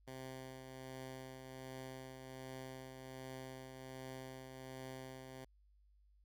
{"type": "tone with tremolo", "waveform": "10% pulse", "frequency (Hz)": 130.81, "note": "C3", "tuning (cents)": 0, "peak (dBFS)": -38, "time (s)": [0.07, 5.45], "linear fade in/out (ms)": 10, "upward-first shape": "triangle", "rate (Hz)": 1.3, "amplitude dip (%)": 45, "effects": ["added 50 Hz sine -66 dBFS peak until 6.24 s"]}